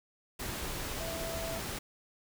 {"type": "tone in noise", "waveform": "sine", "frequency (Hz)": 660, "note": "E5", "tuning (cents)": 2, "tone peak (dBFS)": -39, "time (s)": [1, 1.59], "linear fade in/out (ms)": 10, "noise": "pink", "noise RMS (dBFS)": -38, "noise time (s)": [0.39, 1.79], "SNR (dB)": -4, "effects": []}